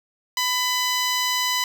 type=tone; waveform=10% pulse; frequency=1000 Hz; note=B5; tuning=21 cents sharp; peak=-12 dBFS; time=0.37-1.64 s; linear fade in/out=2 ms; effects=none